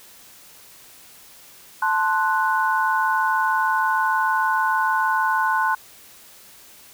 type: chord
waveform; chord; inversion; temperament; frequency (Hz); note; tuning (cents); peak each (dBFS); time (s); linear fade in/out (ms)
sine; F# diminished; first; equal; 880 / 1046.5 / 1480; A5 / C6 / F#6; 0 / 0 / 0; -22; 1.82-5.75; 5
effects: white hiss -47 dBFS RMS until 6.93 s